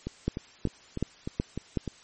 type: two click trains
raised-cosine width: 3 ms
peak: -13 / -19 dBFS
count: 5 / 7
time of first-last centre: 0.28-1.773 / 0.07-1.877 s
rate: 2.68 / 3.32 Hz
effects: white hiss -54 dBFS RMS until 2.03 s + MP3 32 kbps